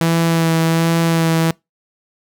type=tone with vibrato; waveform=sawtooth; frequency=164.81 Hz; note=E3; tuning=in tune; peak=-9 dBFS; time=0.01-1.51 s; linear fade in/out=0 ms; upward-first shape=sine; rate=1.3 Hz; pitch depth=17 cents each way; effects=noise-tail reverb RT60 0.2 s tail -25 dB re dry